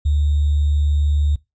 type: tone with sample-and-hold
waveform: sine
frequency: 73.42 Hz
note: D2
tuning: in tune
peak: -14 dBFS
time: 0.05-1.36 s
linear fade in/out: 10 ms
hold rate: 3675 Hz
effects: noise-tail reverb RT60 0.2 s tail -20 dB re dry + resampled to 16000 Hz